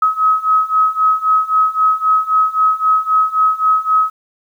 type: beating tone pair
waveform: sine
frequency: 1274 / 1277.8 Hz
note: D#6 / D#6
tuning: +41 / +46 cents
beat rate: 3.8 Hz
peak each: -15 / -13 dBFS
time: 0.02-4.1 s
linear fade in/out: 5 ms
effects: 8-bit